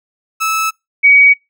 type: tone pair in turn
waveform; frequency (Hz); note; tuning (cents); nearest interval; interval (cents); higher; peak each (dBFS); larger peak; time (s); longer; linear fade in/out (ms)
30% pulse / sine; 1305 / 2259; E6 / C#7; -18 / +32; major sixth; 950; second; -11 / -4; second; 0.4-0.71 / 1.03-1.34; neither; 20
effects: noise-tail reverb RT60 0.2 s tail -25 dB re dry